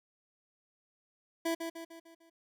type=tone with echo; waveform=25% pulse; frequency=331.1 Hz; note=E4; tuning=8 cents sharp; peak=-26 dBFS; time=1.45-1.55 s; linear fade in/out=10 ms; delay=150 ms; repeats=5; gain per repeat=-6 dB; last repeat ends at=2.3 s; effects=none